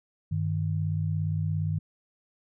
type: tone pair together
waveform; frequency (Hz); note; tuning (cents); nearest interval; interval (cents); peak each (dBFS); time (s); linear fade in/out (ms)
sine; 98 / 155.26; G2 / D#3; 0 / -3; minor sixth; 797; -28; 0.31-1.79; 10
effects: none